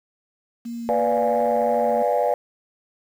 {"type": "tone with vibrato", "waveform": "sine", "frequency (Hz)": 233.1, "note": "A#3", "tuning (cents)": 0, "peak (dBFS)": -28, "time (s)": [0.65, 2.03], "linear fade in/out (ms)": 10, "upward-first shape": "sine", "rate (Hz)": 2.9, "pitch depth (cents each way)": 12}
{"type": "chord", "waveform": "sine", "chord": "B diminished seventh", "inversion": "none", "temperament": "equal", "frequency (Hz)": [493.9, 587.3, 698.5, 830.6], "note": ["B4", "D5", "F5", "Ab5"], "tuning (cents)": [0, 0, 0, 0], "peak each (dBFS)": [-22, -21, -23, -24], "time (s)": [0.89, 2.34], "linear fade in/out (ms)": 0}
{"effects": ["tanh soft clip ceiling -11 dBFS", "8-bit"]}